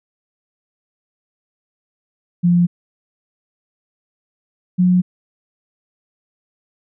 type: tone pair in turn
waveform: sine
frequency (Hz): 174.61 / 180.81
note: F3 / F#3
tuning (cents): 0 / -40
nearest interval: minor second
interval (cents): 60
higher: second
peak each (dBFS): -10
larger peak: neither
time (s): 2.43-2.67 / 4.78-5.02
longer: neither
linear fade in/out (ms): 20
effects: none